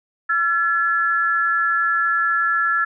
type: tone pair together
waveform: sine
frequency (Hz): 1354.2 / 1710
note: E6 / A6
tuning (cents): +46 / -50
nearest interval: major third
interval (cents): 404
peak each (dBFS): -19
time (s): 0.29-2.85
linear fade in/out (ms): 10
effects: none